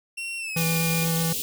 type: tone with pitch glide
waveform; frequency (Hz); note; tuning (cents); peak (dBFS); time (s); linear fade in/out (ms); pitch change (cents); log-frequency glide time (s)
40% pulse; 2731 to 2419; F7 to D#7; -39 to -49; -29; 0.17-1.05; 10; -210; 0.38-0.66
type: tone with vibrato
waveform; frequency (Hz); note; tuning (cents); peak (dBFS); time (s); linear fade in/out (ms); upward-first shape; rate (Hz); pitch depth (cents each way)
square; 164.81; E3; 0; -24; 0.56-1.33; 5; sine; 8.1; 11
type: band-stop noise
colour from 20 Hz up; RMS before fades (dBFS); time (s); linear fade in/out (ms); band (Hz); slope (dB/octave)
white; -29; 0.57-1.42; 0; 530 to 2600; 48
effects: none